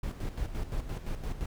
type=noise with tremolo; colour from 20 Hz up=brown; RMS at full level=-33 dBFS; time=0.03-1.46 s; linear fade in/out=5 ms; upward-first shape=square; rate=5.8 Hz; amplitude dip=60%; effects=none